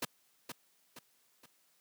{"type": "noise with echo", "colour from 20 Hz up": "pink", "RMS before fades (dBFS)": -35, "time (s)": [0.02, 0.05], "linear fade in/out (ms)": 5, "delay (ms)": 470, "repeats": 3, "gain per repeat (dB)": -7, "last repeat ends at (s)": 1.46, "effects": ["white hiss -71 dBFS RMS until 1.8 s", "high-pass 150 Hz 12 dB/octave"]}